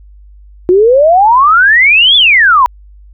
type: exponential two-way sweep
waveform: sine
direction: up then down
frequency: 350 to 3520 to 952 Hz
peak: -3 dBFS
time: 0.69-2.66 s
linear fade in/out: 0 ms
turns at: 2.16 s
effects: added 50 Hz sine -34 dBFS peak until 3.13 s